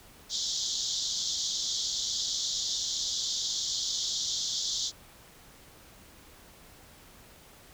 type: band-pass noise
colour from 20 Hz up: pink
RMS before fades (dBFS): -32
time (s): 0.29-4.92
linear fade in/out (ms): 50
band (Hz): 3300 to 7100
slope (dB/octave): 96
effects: pink hiss -54 dBFS RMS until 7.73 s